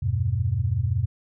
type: chord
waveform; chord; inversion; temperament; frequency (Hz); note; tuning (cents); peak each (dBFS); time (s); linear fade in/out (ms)
sine; E minor; none; equal; 82.41 / 98 / 123.47; E2 / G2 / B2; 0 / 0 / 0; -28 / -24 / -25; 0.02-1.06; 10
effects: none